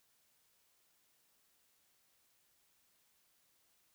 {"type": "silence", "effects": ["white hiss -74 dBFS RMS until 3.94 s"]}